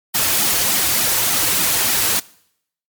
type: noise with flanger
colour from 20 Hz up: white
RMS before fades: -17 dBFS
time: 0.14-2.2 s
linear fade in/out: 10 ms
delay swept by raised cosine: 1.8 to 5.1 ms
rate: 3.4 Hz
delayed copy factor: -0.75
effects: noise-tail reverb RT60 0.7 s tail -22 dB re dry + MP3 96 kbps